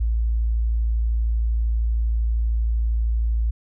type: tone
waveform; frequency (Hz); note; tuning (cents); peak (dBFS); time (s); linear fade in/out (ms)
sine; 56.4; A1; +44; -18; 0-3.51; 10
effects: none